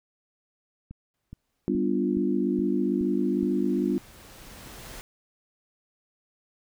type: click train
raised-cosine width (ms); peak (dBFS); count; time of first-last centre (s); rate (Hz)
5; -28; 7; 0.91-3.431; 2.38
type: noise with exponential growth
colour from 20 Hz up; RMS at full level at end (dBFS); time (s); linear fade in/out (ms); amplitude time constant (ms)
pink; -41; 1.14-5.01; 0; 840
type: chord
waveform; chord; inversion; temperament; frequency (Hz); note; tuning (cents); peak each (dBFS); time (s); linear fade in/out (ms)
sine; G dominant seventh; none; equal; 196 / 246.9 / 293.7 / 349.2; G3 / B3 / D4 / F4; 0 / 0 / 0 / 0; -28; 1.68-3.98; 0
effects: none